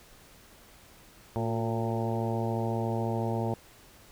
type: harmonic tone with a mistuned harmonic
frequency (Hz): 114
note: A#2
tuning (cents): -38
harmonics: 1 / 2 / 3 / 4 / 5 / 6 / 7 / 8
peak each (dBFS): -31 / -34 / -36 / -37 / -38 / -39 / -39 / -40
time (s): 1.36-3.54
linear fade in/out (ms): 0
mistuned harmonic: 3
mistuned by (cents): +53
effects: pink hiss -55 dBFS RMS until 4.11 s